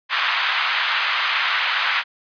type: band-pass noise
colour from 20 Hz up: pink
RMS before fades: -21 dBFS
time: 0.09-2.04 s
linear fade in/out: 50 ms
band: 1100 to 3600 Hz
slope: 24 dB/octave
effects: resampled to 11025 Hz